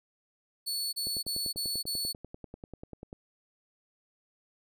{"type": "tone bursts", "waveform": "sawtooth", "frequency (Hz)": 4428, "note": "C#8", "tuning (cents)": -3, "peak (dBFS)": -28, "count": 5, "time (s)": [0.66, 2.13], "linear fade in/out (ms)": 20, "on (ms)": 270, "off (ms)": 30}
{"type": "click train", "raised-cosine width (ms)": 2, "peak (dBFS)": -29, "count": 22, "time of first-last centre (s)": [1.07, 3.129], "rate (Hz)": 10.2}
{"effects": []}